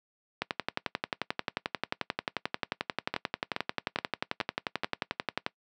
two click trains, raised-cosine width 0.3 ms, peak -12 / -13 dBFS, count 58 / 5, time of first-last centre 0.42-5.464 / 3.14-4.835 s, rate 11.3 / 2.36 Hz, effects noise-tail reverb RT60 0.1 s tail -21 dB re dry + high-pass 150 Hz 12 dB/octave

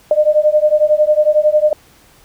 sine beating tone pair, 601 / 612 Hz, D5 / D#5, +40 / -29 cents, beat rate 11 Hz, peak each -12 dBFS, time 0.11-1.73 s, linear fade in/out 2 ms, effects pink hiss -48 dBFS RMS until 2.24 s

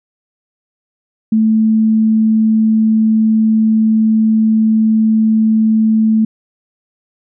sine tone, 219.7 Hz, A3, 2 cents flat, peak -8 dBFS, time 1.32-6.25 s, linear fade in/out 5 ms, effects none

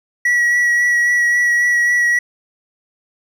triangle tone with vibrato, 1929 Hz, B6, 41 cents flat, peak -10 dBFS, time 0.25-2.19 s, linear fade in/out 5 ms, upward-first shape sine, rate 3.7 Hz, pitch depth 15 cents each way, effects none

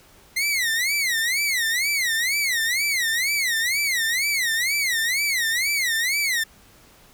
sawtooth tone with vibrato, 2038 Hz, C7, 46 cents flat, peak -17 dBFS, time 0.36-6.44 s, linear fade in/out 10 ms, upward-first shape sine, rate 2.1 Hz, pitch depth 230 cents each way, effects pink hiss -52 dBFS RMS until 7.13 s

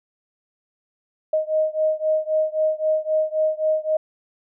sine beating tone pair, 622.3 / 626.1 Hz, D#5 / D#5, 0 / +11 cents, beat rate 3.8 Hz, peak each -21 / -22 dBFS, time 1.33-3.97 s, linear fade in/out 5 ms, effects none

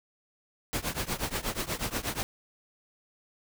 pink noise with tremolo, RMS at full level -29 dBFS, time 0.73-2.23 s, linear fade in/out 0 ms, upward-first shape triangle, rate 8.3 Hz, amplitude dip 95%
clicks, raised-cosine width 3 ms, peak -29 / -36 dBFS, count 2, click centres 1.235 / 1.746 s
effects none

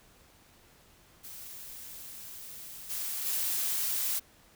blue noise with level steps, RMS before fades -45 / -35 / -31 dBFS, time 1.23-4.2 s, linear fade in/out 20 ms, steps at 2.89 / 3.25 s, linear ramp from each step 20 ms, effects pink hiss -60 dBFS RMS until 4.55 s

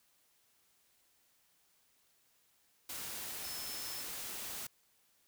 sine tone in noise, 5260 Hz, E8, 5 cents flat, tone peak -46 dBFS, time 3.44-4.02 s, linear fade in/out 5 ms, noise white, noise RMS -43 dBFS, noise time 2.89-4.67 s, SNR -6 dB, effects white hiss -72 dBFS RMS until 5.27 s

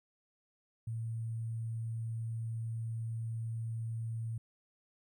sine tone with sample-and-hold, 113.6 Hz, A#2, 44 cents flat, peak -35 dBFS, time 0.87-4.38 s, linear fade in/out 5 ms, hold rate 8820 Hz, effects none

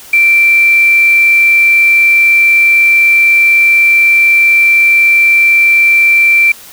sine tone with quantisation, 2348 Hz, D7, 1 cent flat, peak -4 dBFS, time 0.13-6.52 s, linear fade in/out 5 ms, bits 4, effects white hiss -34 dBFS RMS until 6.72 s

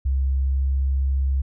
sine tone with pitch glide, 66.9 to 67.37 Hz, C2 to C#2, +39 to -49 cents, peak -18 dBFS, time 0.05-1.42 s, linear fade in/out 10 ms, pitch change +12 cents, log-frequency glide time 0.39-0.67 s, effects none

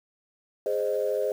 sine chord, Ab major, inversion none, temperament equal with one note detuned, 415.3 / 523.3 / 617.2 Hz, Ab4 / C5 / Eb5, 0 / 0 / -14 cents, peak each -28 / -27 / -29 dBFS, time 0.66-1.32 s, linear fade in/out 2 ms, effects tanh soft clip ceiling -15 dBFS + 8-bit

